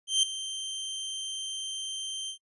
sawtooth tone with ADSR envelope, 3136 Hz, G7, in tune, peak -16 dBFS, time 0.07-2.38 s, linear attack 160 ms, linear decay 4 ms, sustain -14 dB, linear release 94 ms, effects noise-tail reverb RT60 0.1 s tail -25 dB re dry + resampled to 24000 Hz

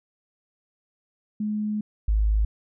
sine tone pair in turn, 211.5 / 52.88 Hz, G#3 / G#1, +32 / +32 cents, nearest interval 2 octaves, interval 2400 cents, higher first, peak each -24 / -18 dBFS, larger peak second, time 1.4-1.81 / 2.08-2.45 s, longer first, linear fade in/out 5 ms, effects none

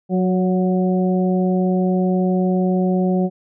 harmonic tone with a mistuned harmonic, 183.8 Hz, F#3, 11 cents flat, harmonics 1 / 2 / 3 / 4, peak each -16 / -22 / -26 / -28 dBFS, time 0.09-3.3 s, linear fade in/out 50 ms, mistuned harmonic 3, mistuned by +23 cents, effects none

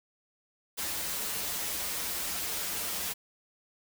white noise with comb filter, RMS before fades -34 dBFS, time 0.77-3.14 s, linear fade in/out 20 ms, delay 7.8 ms, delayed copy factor -1, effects none

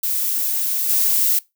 violet noise with level steps, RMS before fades -21 / -17 dBFS, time 0.03-1.39 s, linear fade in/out 5 ms, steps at 0.89 s, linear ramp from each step 2 ms, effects noise-tail reverb RT60 0.2 s tail -21 dB re dry

